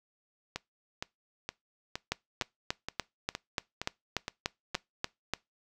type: two click trains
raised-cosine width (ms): 0.2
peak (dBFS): -17 / -12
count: 10 / 12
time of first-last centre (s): 0.56-4.746 / 2.12-5.336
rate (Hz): 2.15 / 3.42
effects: noise-tail reverb RT60 0.2 s tail -23 dB re dry